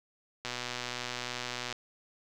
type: click train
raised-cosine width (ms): 0.2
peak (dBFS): -18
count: 158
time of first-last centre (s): 0.45-1.726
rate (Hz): 123
effects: none